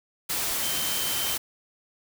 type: tone in noise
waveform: sine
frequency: 3103 Hz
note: G7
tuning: 18 cents flat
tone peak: -33 dBFS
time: 0.62-1.35 s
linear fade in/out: 10 ms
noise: white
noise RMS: -28 dBFS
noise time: 0.29-1.38 s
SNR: -8 dB
effects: none